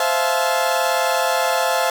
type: chord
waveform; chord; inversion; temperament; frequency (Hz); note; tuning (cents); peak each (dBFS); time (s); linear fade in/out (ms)
30% pulse; F major seventh; second; equal with one note detuned; 523.3 / 659.3 / 698.5 / 864.4; C5 / E5 / F5 / A5; 0 / 0 / 0 / -31; -20; 0-1.9; 2
effects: none